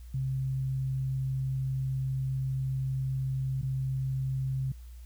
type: tone with dropouts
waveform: sine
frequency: 132.5 Hz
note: C3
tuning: 22 cents sharp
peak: -28 dBFS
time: 0.14-4.72 s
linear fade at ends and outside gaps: 5 ms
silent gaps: 3.616-3.629 s
effects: added 60 Hz sine -43 dBFS peak until 5.05 s + white hiss -63 dBFS RMS until 5.05 s